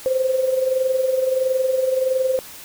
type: tone with amplitude modulation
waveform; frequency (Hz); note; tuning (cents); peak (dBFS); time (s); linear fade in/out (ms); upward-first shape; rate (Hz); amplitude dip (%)
sine; 520; C5; -11; -14; 0.06-2.39; 0; sine; 21.5; 60
effects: white hiss -39 dBFS RMS until 2.64 s

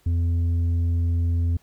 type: tone with tanh clipping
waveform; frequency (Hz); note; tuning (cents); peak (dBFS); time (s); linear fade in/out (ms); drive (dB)
sine; 85; F2; -46; -20; 0.06-1.57; 5; 5
effects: pink hiss -61 dBFS RMS until 1.62 s

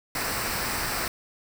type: noise with comb filter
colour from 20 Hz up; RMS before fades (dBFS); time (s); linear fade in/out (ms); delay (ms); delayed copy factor
pink; -29; 0.15-1.08; 2; 0.3; -0.55
effects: none

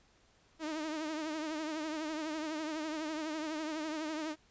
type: tone with vibrato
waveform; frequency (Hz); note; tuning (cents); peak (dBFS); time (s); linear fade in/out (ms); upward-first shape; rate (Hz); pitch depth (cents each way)
sawtooth; 311.1; D#4; 0; -32; 0.59-4.36; 50; triangle; 12; 83
effects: pink hiss -67 dBFS RMS until 4.5 s + resampled to 16000 Hz

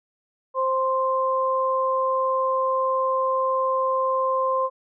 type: tone pair together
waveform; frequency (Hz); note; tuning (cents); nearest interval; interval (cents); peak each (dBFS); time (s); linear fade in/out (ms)
sine; 525 / 1046.4; C5 / C6; +6 / 0; octave; 1194; -23 / -22; 0.54-4.7; 50
effects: none

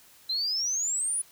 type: exponential sweep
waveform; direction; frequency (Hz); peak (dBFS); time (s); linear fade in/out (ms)
sine; up; 4013 to 10060; -25; 0.29-1.22; 10
effects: tanh soft clip ceiling -21 dBFS + white hiss -56 dBFS RMS until 1.31 s

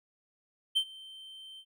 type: tone with ADSR envelope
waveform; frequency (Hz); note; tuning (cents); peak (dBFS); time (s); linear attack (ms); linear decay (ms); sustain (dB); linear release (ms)
triangle; 3112; G7; -13; -21; 0.75-1.65; 19; 71; -23; 63
effects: none

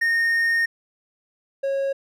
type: tone pair in turn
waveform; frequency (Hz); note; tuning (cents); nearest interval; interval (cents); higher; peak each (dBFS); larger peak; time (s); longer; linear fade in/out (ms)
triangle; 1842 / 547.6; A#6 / C#5; -21 / -21; octave + major sixth; 2100; first; -16 / -19; first; 0.01-0.66 / 1.63-1.93; first; 10
effects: none

